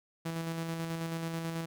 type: tone with tremolo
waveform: sawtooth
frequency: 164.81 Hz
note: E3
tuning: in tune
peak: -29 dBFS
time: 0.25-1.66 s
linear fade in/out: 10 ms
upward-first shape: square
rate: 9.2 Hz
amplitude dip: 30%
effects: none